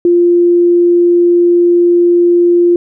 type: tone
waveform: sine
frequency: 348.1 Hz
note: F4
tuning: 6 cents flat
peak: -5 dBFS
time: 0.05-2.76 s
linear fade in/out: 2 ms
effects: none